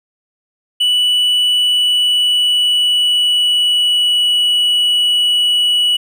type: tone with pitch glide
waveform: triangle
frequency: 2960 to 2940 Hz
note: F#7 to F#7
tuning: 0 to -12 cents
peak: -9 dBFS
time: 0.8-5.97 s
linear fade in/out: 10 ms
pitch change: -12 cents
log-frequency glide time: 1.49-4.35 s
effects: none